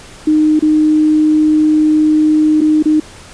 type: tone with dropouts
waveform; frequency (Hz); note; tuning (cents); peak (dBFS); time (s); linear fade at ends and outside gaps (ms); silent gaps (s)
sine; 307.6; D#4; -20; -7; 0.27-3; 5; 0.594-0.623 / 2.608-2.614 / 2.826-2.856
effects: pink hiss -36 dBFS RMS until 3.33 s + resampled to 22050 Hz